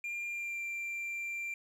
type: tone with pitch glide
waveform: triangle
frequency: 2397 to 2365 Hz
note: D7 to D7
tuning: +35 to +12 cents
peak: -34 dBFS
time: 0.04-1.54 s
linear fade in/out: 2 ms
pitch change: -23 cents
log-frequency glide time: 0.28-0.62 s
effects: 11-bit